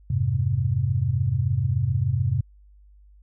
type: chord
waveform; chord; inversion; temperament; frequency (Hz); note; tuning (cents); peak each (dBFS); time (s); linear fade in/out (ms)
sine; F minor; none; equal with one note detuned; 87.71 / 103.83 / 130.81; F2 / Ab2 / C3; +8 / 0 / 0; -27 / -24 / -23; 0.1-2.41; 5
effects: added 50 Hz sine -49 dBFS peak until 3.22 s